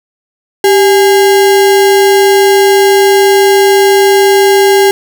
sine tone with sample-and-hold, 392 Hz, G4, in tune, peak -3 dBFS, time 0.64-4.91 s, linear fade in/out 2 ms, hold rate 1225 Hz, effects none

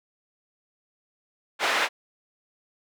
white band-pass noise, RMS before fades -24 dBFS, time 1.59-1.89 s, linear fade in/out 50 ms, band 590 to 2200 Hz, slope 12 dB/octave, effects none

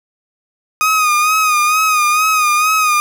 30% pulse tone with vibrato, 1243 Hz, D#6, 2 cents flat, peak -8 dBFS, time 0.81-3 s, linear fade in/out 0 ms, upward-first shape sine, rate 2.2 Hz, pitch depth 52 cents each way, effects none

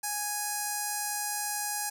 5% pulse tone with notch filter, 830.6 Hz, G#5, in tune, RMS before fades -33 dBFS, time 0.03-1.9 s, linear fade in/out 10 ms, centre 3200 Hz, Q 0.53, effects none

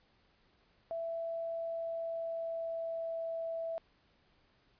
sine tone with pitch glide, 664 to 659.4 Hz, E5 to E5, +12 to 0 cents, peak -35 dBFS, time 0.91-3.78 s, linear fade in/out 0 ms, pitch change -12 cents, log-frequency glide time 1.57-3.23 s, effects pink hiss -70 dBFS RMS until 4.79 s + resampled to 11025 Hz

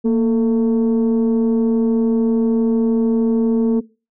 sine tone pair together, 231.2 / 444.1 Hz, A#3 / A4, -14 / +16 cents, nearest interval major seventh, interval 1130 cents, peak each -12 / -17 dBFS, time 0.04-3.81 s, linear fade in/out 20 ms, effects noise-tail reverb RT60 0.3 s tail -20 dB re dry + tanh soft clip ceiling -10 dBFS

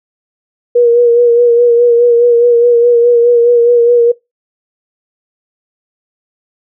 sine tone with vibrato, 476.1 Hz, A#4, 37 cents sharp, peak -4 dBFS, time 0.75-4.12 s, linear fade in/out 10 ms, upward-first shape sine, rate 4.8 Hz, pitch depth 31 cents each way, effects noise-tail reverb RT60 0.2 s tail -22 dB re dry

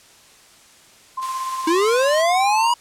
sine tone with tremolo, 1046.5 Hz, C6, in tune, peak -22 dBFS, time 1.17-2.74 s, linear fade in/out 10 ms, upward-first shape square, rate 17 Hz, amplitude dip 30%
white high-pass noise, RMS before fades -34 dBFS, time 1.21-2.23 s, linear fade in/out 20 ms, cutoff 1000 Hz, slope 12 dB/octave
square linear sweep, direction up, 313.9 to 974 Hz, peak -16 dBFS, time 1.67-2.74 s, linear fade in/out 5 ms
effects white hiss -49 dBFS RMS until 2.8 s + low-pass 9000 Hz 12 dB/octave

